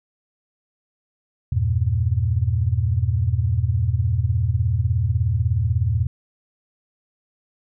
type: chord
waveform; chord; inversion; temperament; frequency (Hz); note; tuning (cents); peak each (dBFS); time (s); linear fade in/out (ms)
sine; E diminished; none; just; 82.41 / 98.89 / 118.67; E2 / G2 / Bb2; 0 / +16 / +31; -22 / -22 / -21; 1.52-6.07; 5
effects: none